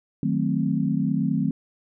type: chord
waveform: sine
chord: D# diminished seventh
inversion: none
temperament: equal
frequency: 155.56 / 185 / 220 / 261.6 Hz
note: D#3 / F#3 / A3 / C4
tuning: 0 / 0 / 0 / 0 cents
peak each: -26 dBFS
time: 0.23-1.51 s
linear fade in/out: 2 ms
effects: none